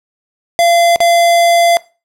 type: tone with dropouts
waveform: square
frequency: 685 Hz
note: F5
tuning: 34 cents flat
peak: -8 dBFS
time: 0.59-1.77 s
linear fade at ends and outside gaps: 0 ms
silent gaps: 0.96-1.004 s
effects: noise-tail reverb RT60 0.3 s tail -20 dB re dry + low-pass 12000 Hz 12 dB/octave